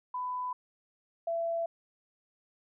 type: tone pair in turn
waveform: sine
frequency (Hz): 999 / 670.2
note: B5 / E5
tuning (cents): +20 / +29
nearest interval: perfect fifth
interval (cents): 691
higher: first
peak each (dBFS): -32 / -29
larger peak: second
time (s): 0.14-0.53 / 1.27-1.66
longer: neither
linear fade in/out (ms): 5
effects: none